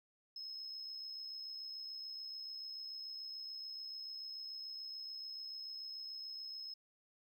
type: tone with amplitude modulation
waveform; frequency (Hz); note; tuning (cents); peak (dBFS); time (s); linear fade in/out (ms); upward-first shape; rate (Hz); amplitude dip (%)
triangle; 5170; E8; -34; -39; 0.36-6.74; 5; sine; 66.9; 50
effects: tanh soft clip ceiling -41 dBFS